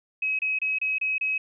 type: tone bursts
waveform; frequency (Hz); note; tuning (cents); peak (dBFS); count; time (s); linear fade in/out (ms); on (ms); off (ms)
sine; 2550; D#7; +42; -23; 6; 0.22-1.38; 5; 170; 28
effects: none